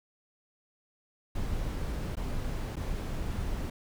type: noise with dropouts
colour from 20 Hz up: brown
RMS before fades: -33 dBFS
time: 1.35-3.7 s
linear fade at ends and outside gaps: 5 ms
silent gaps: 2.155-2.168 / 2.758-2.766 s
effects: none